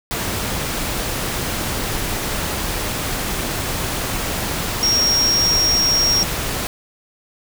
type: tone in noise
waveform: sine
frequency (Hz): 5588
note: F8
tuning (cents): 0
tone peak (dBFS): -14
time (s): 4.83-6.23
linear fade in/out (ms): 0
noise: pink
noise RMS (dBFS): -23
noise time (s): 0.11-6.67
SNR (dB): +6
effects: none